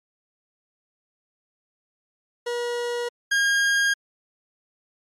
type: tone pair in turn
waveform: 40% pulse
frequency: 480 / 1622 Hz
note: B4 / G#6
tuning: -49 / -41 cents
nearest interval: octave + major sixth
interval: 2108 cents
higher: second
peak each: -24 / -17 dBFS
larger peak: second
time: 2.46-3.09 / 3.31-3.94 s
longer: neither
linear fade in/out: 10 ms
effects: low-pass 8000 Hz 12 dB/octave + MP3 64 kbps